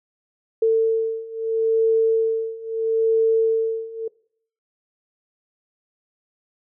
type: beating tone pair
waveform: sine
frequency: 448 / 448.76 Hz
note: A4 / A4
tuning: +31 / +34 cents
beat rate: 0.76 Hz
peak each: -21 / -19 dBFS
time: 0.62-4.08 s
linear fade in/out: 5 ms
effects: noise-tail reverb RT60 0.6 s tail -23 dB re dry